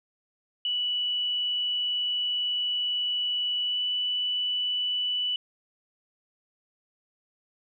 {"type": "tone with pitch glide", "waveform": "sine", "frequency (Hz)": [2954, 2971], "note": ["F#7", "F#7"], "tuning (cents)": [-3, 6], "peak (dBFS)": -25, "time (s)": [0.65, 5.36], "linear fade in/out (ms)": 2, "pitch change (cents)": 9, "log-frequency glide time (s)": [3.64, 3.8], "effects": []}